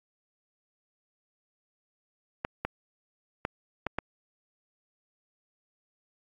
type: clicks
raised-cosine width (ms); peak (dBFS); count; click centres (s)
0.5; -14; 5; 2.449 / 2.65 / 3.451 / 3.867 / 3.986
effects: AAC 64 kbps